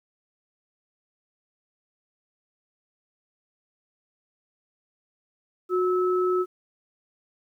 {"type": "tone pair together", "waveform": "sine", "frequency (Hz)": [364.8, 1300], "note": ["F#4", "E6"], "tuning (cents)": [-24, -24], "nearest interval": "octave + minor seventh", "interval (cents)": 2200, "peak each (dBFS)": [-21, -28], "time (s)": [5.69, 6.46], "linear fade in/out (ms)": 50, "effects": ["10-bit"]}